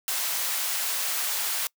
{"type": "high-pass noise", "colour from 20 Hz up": "white", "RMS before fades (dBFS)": -28, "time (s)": [0.08, 1.67], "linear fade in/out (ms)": 0, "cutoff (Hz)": 710, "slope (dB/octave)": 12, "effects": ["noise-tail reverb RT60 0.1 s tail -25 dB re dry"]}